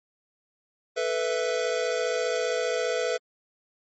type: chord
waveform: square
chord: A suspended second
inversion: none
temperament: just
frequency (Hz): 440 / 495 / 660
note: A4 / B4 / E5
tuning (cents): 0 / +4 / +2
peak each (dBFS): -31 / -28 / -31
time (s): 0.96-3.18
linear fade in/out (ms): 20
effects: MP3 32 kbps